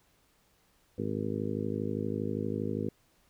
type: harmonic tone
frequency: 52.5 Hz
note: G#1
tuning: 19 cents sharp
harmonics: 2 / 3 / 4 / 5 / 6 / 7 / 8 / 9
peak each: -38 / -41 / -36 / -37 / -43 / -39 / -39 / -40 dBFS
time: 0.98-2.89 s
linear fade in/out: 5 ms
effects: pink hiss -68 dBFS RMS until 3.29 s